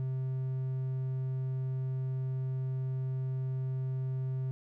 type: tone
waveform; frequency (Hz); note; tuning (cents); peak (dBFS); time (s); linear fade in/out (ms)
triangle; 130.81; C3; 0; -29; 0-4.51; 0
effects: none